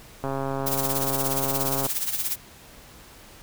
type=click train; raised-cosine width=1 ms; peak=-15 dBFS; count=222; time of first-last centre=0.24-1.865 s; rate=136 Hz
type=noise with tremolo; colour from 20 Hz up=blue; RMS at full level=-25 dBFS; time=0.66-2.36 s; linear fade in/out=10 ms; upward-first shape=sine; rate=17 Hz; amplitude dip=65%
effects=pink hiss -48 dBFS RMS until 3.42 s